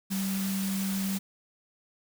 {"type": "tone in noise", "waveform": "sine", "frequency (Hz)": 193.6, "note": "G3", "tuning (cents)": -21, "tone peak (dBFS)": -28, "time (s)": [0.1, 1.19], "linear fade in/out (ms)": 20, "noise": "white", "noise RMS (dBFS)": -37, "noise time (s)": [0.1, 1.19], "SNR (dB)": 6, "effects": []}